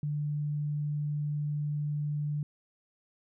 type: tone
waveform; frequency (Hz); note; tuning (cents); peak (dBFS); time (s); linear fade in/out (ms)
sine; 147.9; D3; +13; -29; 0.03-2.43; 2
effects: none

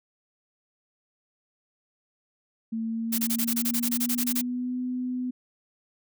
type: tone with pitch glide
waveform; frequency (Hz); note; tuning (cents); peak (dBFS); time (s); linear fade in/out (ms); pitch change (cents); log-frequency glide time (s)
sine; 225.1 to 251.2; A3 to B3; +40 to +30; -27; 2.72-5.31; 10; +190; 2.84-4.79
type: noise bursts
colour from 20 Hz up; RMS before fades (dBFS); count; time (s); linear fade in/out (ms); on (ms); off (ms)
blue; -27; 15; 3.12-4.416; 10; 64; 24
effects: none

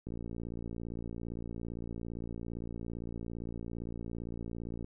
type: click train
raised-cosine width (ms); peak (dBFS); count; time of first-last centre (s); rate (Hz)
3; -28; 276; 0.07-4.844; 57.6
effects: none

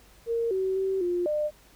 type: tone with pitch steps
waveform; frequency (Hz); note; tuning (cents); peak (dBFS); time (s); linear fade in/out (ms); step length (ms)
sine; 463.1 / 379.2 / 383.7 / 352.8 / 601; A#4 / F#4 / G4 / F4 / D5; -11 / +43 / -37 / +18 / +40; -24; 0.26-1.51; 50; 250
effects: added 50 Hz sine -58 dBFS peak until 1.75 s + pink hiss -57 dBFS RMS until 1.75 s

